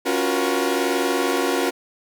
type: chord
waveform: sawtooth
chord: Gb major seventh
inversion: second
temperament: equal with one note detuned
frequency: 277.2 / 349.2 / 370 / 476.8 Hz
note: Db4 / F4 / Gb4 / Bb4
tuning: 0 / 0 / 0 / +39 cents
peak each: -21 dBFS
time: 0.05-1.71 s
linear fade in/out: 20 ms
effects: none